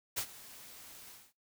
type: noise with ADSR envelope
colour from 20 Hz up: white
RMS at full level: -33 dBFS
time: 0.16-1.33 s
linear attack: 19 ms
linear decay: 77 ms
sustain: -19 dB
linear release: 230 ms
effects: noise-tail reverb RT60 0.2 s tail -22 dB re dry

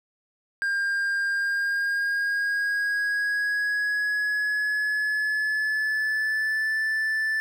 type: tone with pitch glide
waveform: triangle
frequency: 1603 to 1758.2 Hz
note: G6 to A6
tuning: +38 to -2 cents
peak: -21 dBFS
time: 0.62-7.4 s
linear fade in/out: 0 ms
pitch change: +160 cents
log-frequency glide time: 1.31-6.79 s
effects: none

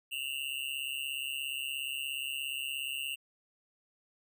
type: tone with amplitude modulation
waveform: square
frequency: 2794 Hz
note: F7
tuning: in tune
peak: -31 dBFS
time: 0.11-3.16 s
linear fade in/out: 20 ms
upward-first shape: sine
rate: 137 Hz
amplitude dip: 100%
effects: none

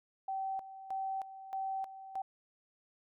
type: tone with tremolo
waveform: sine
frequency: 771 Hz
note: G5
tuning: 29 cents flat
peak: -34 dBFS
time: 0.28-2.22 s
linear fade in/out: 5 ms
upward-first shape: square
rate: 1.6 Hz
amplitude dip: 75%
effects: none

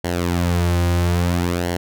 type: tone with flanger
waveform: sawtooth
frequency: 87.31 Hz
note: F2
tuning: in tune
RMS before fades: -19 dBFS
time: 0.04-1.77 s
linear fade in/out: 5 ms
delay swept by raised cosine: 0.8 to 4.5 ms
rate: 0.6 Hz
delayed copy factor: -0.65
effects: none

